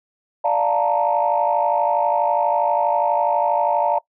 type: chord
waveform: sine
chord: Bb major seventh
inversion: first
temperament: equal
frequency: 587.3 / 698.5 / 880 / 932.3 Hz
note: D5 / F5 / A5 / Bb5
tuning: 0 / 0 / 0 / 0 cents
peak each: -21 dBFS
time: 0.44-3.99 s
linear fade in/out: 10 ms
effects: noise-tail reverb RT60 0.1 s tail -21 dB re dry + tanh soft clip ceiling -7 dBFS